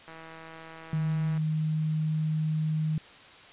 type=click train; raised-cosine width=0.5 ms; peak=-31 dBFS; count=211; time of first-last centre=0.08-1.376 s; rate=162 Hz
type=tone; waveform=sine; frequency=155.9 Hz; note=D#3; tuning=4 cents sharp; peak=-25 dBFS; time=0.93-2.98 s; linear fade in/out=2 ms
effects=white hiss -50 dBFS RMS until 3.52 s + resampled to 8000 Hz